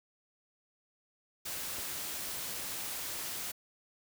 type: noise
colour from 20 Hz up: white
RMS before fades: -39 dBFS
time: 1.45-3.52 s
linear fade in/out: 10 ms
type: noise with exponential decay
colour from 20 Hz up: pink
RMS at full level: -43 dBFS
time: 1.78-1.87 s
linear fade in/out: 5 ms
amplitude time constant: 19 ms
effects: none